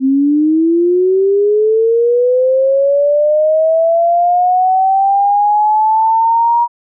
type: linear sweep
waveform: sine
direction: up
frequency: 260.4 to 954 Hz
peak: -8 dBFS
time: 0-6.68 s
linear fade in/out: 50 ms
effects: none